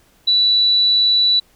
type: tone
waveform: sine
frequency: 3951 Hz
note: B7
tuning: in tune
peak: -11 dBFS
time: 0.27-1.4 s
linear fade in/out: 10 ms
effects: pink hiss -55 dBFS RMS until 1.55 s